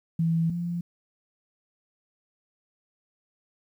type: tone pair in turn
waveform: sine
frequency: 164.81 / 172.54 Hz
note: E3 / F3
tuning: 0 / -21 cents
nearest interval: minor second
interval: 79 cents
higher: second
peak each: -21 / -27 dBFS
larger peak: first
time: 0.19-0.5 / 0.5-0.81 s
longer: neither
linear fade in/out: 5 ms
effects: 10-bit